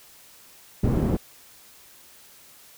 white low-pass noise, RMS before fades -22 dBFS, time 0.83-1.17 s, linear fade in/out 10 ms, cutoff 220 Hz, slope 12 dB/octave, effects white hiss -51 dBFS RMS until 2.77 s

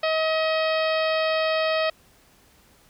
harmonic tone, 635 Hz, D#5, 35 cents sharp, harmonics 1 / 2 / 3 / 4 / 5 / 6 / 7 / 8, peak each -22 / -29 / -31 / -31 / -34 / -37 / -37 / -39 dBFS, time 0.03-1.9 s, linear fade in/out 5 ms, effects pink hiss -57 dBFS RMS until 2.89 s

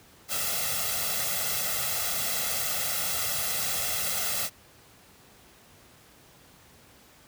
white noise with comb filter, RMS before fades -29 dBFS, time 0.28-4.5 s, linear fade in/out 50 ms, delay 1.5 ms, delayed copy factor +0.85, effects pink hiss -55 dBFS RMS until 7.27 s + high-pass 60 Hz 12 dB/octave

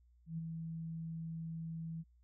sine tone with ADSR envelope, 163.2 Hz, E3, 17 cents flat, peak -36 dBFS, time 0.26-2.04 s, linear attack 120 ms, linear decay 19 ms, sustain -4 dB, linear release 37 ms, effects added 60 Hz sine -64 dBFS peak until 2.23 s

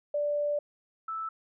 sine tone pair in turn, 586 / 1315.5 Hz, D5 / E6, -4 / -4 cents, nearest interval octave + major second, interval 1400 cents, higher second, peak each -26 / -32 dBFS, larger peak first, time 0.14-0.59 / 1.08-1.29 s, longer first, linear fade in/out 5 ms, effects none

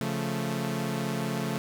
sawtooth chord, Db augmented, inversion none, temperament equal, 138.59 / 174.61 / 220 Hz, Db3 / F3 / A3, 0 / 0 / 0 cents, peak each -29 / -30 / -28 dBFS, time 0.01-1.58 s, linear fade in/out 0 ms, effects none

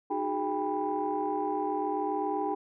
sine tone cluster, 306.7 / 374.1 / 414.7 / 798 / 987 Hz, D#4 / F#4 / G#4 / G5 / B5, -25 / +19 / -3 / +31 / -1 cents, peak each -34 / -36 / -34 / -31 / -37 dBFS, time 0.1-2.55 s, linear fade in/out 10 ms, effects tanh soft clip ceiling -18 dBFS

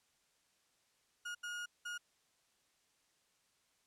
35% pulse tone bursts at uneven times, 1434 Hz, F6, 45 cents sharp, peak -39 dBFS, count 3, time 1.25-1.35 / 1.43-1.66 / 1.85-1.98 s, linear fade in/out 10 ms, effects white hiss -75 dBFS RMS until 3.86 s + low-pass 9000 Hz 12 dB/octave

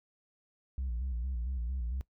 sine tone with vibrato, 61.74 Hz, B1, in tune, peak -30 dBFS, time 0.78-2.01 s, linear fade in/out 0 ms, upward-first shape square, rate 4.4 Hz, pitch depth 100 cents each way, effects noise-tail reverb RT60 0.1 s tail -21 dB re dry + tanh soft clip ceiling -30 dBFS

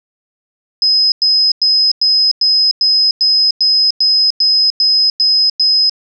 sine tone bursts, 5070 Hz, D#8, 32 cents sharp, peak -8 dBFS, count 13, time 0.82-5.896 s, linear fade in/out 2 ms, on 300 ms, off 98 ms, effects none

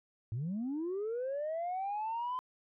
sine linear sweep, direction up, 102.9 to 1027 Hz, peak -32 dBFS, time 0.32-2.39 s, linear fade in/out 0 ms, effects tanh soft clip ceiling -31 dBFS

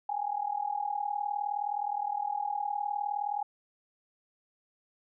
sine tone with amplitude modulation, 823 Hz, G#5, 16 cents flat, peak -26 dBFS, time 0.09-3.43 s, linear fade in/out 5 ms, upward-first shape sine, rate 39.4 Hz, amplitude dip 85%, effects none

